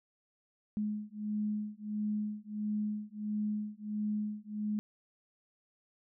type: beating tone pair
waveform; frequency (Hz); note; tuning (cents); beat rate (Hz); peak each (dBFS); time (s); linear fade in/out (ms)
sine; 210 / 211.5; G#3 / G#3; +19 / +32; 1.5; -36 / -36; 0.77-4.79; 0
effects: none